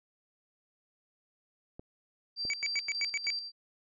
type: clicks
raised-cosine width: 2 ms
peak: -31 dBFS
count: 2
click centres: 1.795 / 2.452 s
type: tone with tremolo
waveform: sine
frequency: 4700 Hz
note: D8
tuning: 1 cent sharp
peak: -32 dBFS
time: 2.36-3.52 s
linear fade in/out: 50 ms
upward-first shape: square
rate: 3.4 Hz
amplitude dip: 55%
type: tone bursts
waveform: square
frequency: 2281 Hz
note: C#7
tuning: 49 cents sharp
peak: -30 dBFS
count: 7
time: 2.5-3.303 s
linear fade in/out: 0 ms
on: 35 ms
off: 93 ms
effects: resampled to 22050 Hz